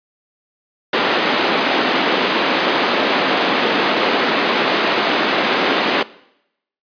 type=band-pass noise; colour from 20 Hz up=pink; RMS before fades=-17 dBFS; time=0.93-6.03 s; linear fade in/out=5 ms; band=250 to 4000 Hz; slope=24 dB/octave; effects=noise-tail reverb RT60 0.8 s tail -20 dB re dry + resampled to 11025 Hz

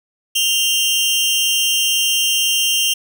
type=tone pair together; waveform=sawtooth; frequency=2794 / 3136 Hz; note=F7 / G7; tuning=0 / 0 cents; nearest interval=major second; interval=200 cents; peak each=-14 dBFS; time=0.35-2.94 s; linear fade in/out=10 ms; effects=none

